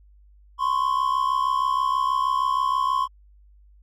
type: tone pair together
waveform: triangle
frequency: 1024 / 1090.3 Hz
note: C6 / C#6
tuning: -38 / -29 cents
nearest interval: minor second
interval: 109 cents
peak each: -21 dBFS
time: 0.58-3.08 s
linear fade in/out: 50 ms
effects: added 50 Hz sine -50 dBFS peak until 3.82 s